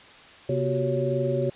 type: tone cluster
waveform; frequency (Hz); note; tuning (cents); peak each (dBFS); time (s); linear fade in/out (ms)
sine; 133.1 / 240.9 / 364.4 / 386.6 / 558; C3 / B3 / F#4 / G4 / C#5; +30 / -43 / -26 / -24 / +11; -27 / -33 / -30 / -30 / -27; 0.49-1.5; 5
effects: white hiss -48 dBFS RMS until 1.55 s + resampled to 8000 Hz